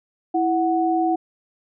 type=tone pair together; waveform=sine; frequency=329.6 / 739.9 Hz; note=E4 / F#5; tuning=0 / 0 cents; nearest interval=octave + major second; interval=1400 cents; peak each=-20 dBFS; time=0.34-1.16 s; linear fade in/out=10 ms; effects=none